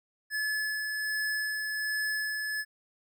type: tone with tremolo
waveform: square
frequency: 1718 Hz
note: A6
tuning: 42 cents flat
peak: -29 dBFS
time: 0.3-2.65 s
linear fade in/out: 50 ms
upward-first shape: sine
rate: 1.3 Hz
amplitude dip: 30%
effects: none